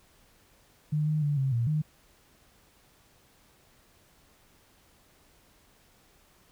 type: tone with pitch steps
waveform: sine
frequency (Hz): 151.4 / 153.6 / 145.9 / 134.4 / 117.5 / 153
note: D#3 / D#3 / D3 / C3 / A#2 / D#3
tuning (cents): -47 / -22 / -11 / +47 / +14 / -29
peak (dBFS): -24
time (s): 0.92-1.82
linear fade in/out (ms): 10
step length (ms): 150
effects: pink hiss -62 dBFS RMS until 6.51 s